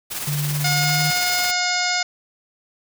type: noise with tremolo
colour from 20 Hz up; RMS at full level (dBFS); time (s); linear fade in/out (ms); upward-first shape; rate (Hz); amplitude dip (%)
white; -26; 0.1-1.52; 20; triangle; 18; 50
type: tone with pitch glide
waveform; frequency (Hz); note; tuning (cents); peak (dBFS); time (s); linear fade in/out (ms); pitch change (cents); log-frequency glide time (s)
sine; 146.83 to 152.54; D3 to D#3; 0 to -34; -21; 0.27-1.11; 10; +66; 0.74-1
type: harmonic tone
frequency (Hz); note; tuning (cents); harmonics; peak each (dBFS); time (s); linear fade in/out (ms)
719; F#5; -50; 1 / 2 / 3 / 4 / 5 / 6 / 7 / 8 / 9 / 10; -26 / -26 / -25 / -34 / -31 / -29 / -25 / -34 / -33 / -32; 0.64-2.03; 5
effects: none